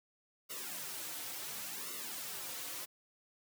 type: noise with flanger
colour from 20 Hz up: white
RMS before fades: -43 dBFS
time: 0.49-2.86 s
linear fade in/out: 20 ms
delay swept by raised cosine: 1.2 to 5 ms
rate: 0.7 Hz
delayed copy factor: -0.9
effects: high-pass 150 Hz 12 dB/octave